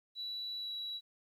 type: tone with pitch glide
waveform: sine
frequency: 3938 to 3909 Hz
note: B7 to B7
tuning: -6 to -19 cents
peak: -37 dBFS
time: 0.15-1.01 s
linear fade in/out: 50 ms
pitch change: -13 cents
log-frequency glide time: 0.59-0.7 s
effects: tanh soft clip ceiling -34 dBFS + 12-bit